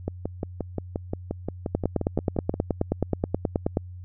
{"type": "two click trains", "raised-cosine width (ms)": 2, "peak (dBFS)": [-9, -14], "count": [20, 15], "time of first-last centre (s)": [[1.75, 3.771], [0.08, 2.54]], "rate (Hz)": [9.4, 5.69], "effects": ["added 90 Hz sine -37 dBFS peak until 4.04 s"]}